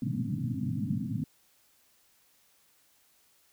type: band-pass noise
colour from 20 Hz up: pink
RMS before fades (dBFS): -32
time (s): 0.02-1.24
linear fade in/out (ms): 2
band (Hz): 100 to 280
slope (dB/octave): 96
effects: white hiss -66 dBFS RMS until 3.52 s